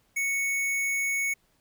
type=tone; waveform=square; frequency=2217 Hz; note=C#7; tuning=in tune; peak=-26 dBFS; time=0.16-1.34 s; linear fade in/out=10 ms; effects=pink hiss -68 dBFS RMS until 1.6 s